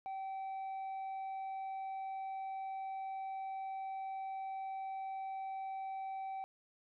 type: tone with tanh clipping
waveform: sine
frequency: 771 Hz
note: G5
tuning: 29 cents flat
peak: -40 dBFS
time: 0.06-6.44 s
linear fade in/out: 0 ms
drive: 3 dB
effects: none